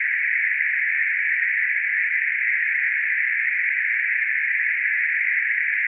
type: band-pass noise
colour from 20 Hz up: pink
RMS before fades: -22 dBFS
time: 0-5.87 s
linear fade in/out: 5 ms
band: 1700 to 2300 Hz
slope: 96 dB/octave
effects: none